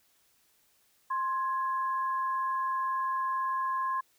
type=tone pair together; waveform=sine; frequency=1053 / 1671.5 Hz; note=C6 / G#6; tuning=+11 / +11 cents; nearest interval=minor sixth; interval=800 cents; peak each=-28 / -40 dBFS; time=1.1-4.01 s; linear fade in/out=10 ms; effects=white hiss -68 dBFS RMS until 4.18 s